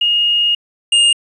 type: tone pair in turn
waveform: sine / square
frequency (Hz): 2856 / 2831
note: F7 / F7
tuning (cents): +38 / +23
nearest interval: unison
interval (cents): 15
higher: first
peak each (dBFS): -11 / -9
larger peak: second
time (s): 0.01-0.55 / 0.92-1.13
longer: first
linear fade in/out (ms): 5
effects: resampled to 24000 Hz + 8-bit